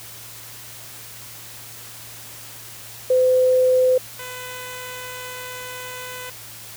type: tone pair in turn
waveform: sine / 10% pulse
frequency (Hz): 510 / 501.5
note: C5 / B4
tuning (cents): -44 / +26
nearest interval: unison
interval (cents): 30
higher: first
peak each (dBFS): -13 / -24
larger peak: first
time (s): 3.1-3.98 / 4.19-6.3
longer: second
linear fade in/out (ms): 5
effects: added 114 Hz sine -48 dBFS peak until 6.76 s + white hiss -39 dBFS RMS until 6.76 s